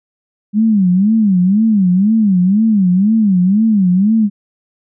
sine tone with vibrato, 200.2 Hz, G3, 37 cents sharp, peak -8 dBFS, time 0.53-4.3 s, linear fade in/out 50 ms, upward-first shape sine, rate 2 Hz, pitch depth 200 cents each way, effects none

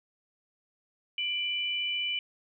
sine tone pair together, 2358 / 2986 Hz, D7 / F#7, +6 / +15 cents, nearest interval major third, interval 409 cents, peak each -33 / -30 dBFS, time 1.18-2.19 s, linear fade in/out 2 ms, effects none

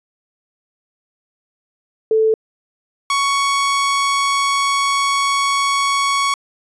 sine / sawtooth tone pair in turn, 440 / 1114.2 Hz, A4 / C#6, 0 / +9 cents, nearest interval octave + major third, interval 1609 cents, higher second, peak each -11 dBFS, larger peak neither, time 2.11-2.34 / 3.1-6.34 s, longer second, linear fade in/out 2 ms, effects resampled to 22050 Hz

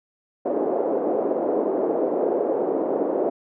white band-pass noise, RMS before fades -23 dBFS, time 0.45-3.3 s, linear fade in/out 10 ms, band 310 to 570 Hz, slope 24 dB/octave, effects none

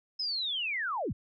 sine linear sweep, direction down, 5200 to 45.56 Hz, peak -30 dBFS, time 0.19-1.13 s, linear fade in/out 10 ms, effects none

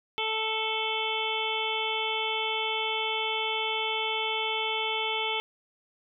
harmonic tone with a mistuned harmonic, 440 Hz, A4, in tune, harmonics 1 / 2 / 3 / 5 / 6 / 7 / 8, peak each -35 / -33 / -39 / -34 / -36 / -33 / -36 dBFS, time 0.18-5.4 s, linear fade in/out 0 ms, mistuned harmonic 8, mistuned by -37 cents, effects none

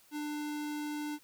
square tone, 297.8 Hz, D4, 24 cents sharp, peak -36 dBFS, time 0.11-1.19 s, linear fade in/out 50 ms, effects white hiss -63 dBFS RMS until 1.23 s

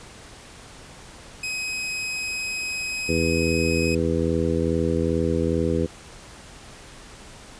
sawtooth tone, 2529 Hz, D#7, 28 cents sharp, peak -23 dBFS, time 1.43-3.95 s, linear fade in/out 5 ms
harmonic tone, 82.41 Hz, E2, in tune, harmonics 1 / 2 / 3 / 4 / 5 / 6, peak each -27 / -27 / -27 / -27 / -27 / -27 dBFS, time 3.08-5.87 s, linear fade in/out 20 ms
effects pink hiss -44 dBFS RMS until 7.59 s + resampled to 22050 Hz

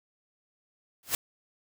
white noise with exponential growth, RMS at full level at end -23 dBFS, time 1.03-1.15 s, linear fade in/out 1 ms, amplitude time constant 24 ms, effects none

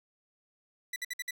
sawtooth tone bursts, 1975.5 Hz, B6, in tune, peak -30 dBFS, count 5, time 0.93-1.309 s, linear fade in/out 5 ms, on 31 ms, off 56 ms, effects none

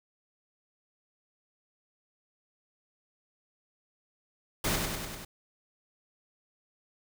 pink noise with echo, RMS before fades -29 dBFS, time 4.64-4.76 s, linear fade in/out 5 ms, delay 98 ms, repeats 5, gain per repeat -3 dB, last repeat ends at 5.25 s, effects none

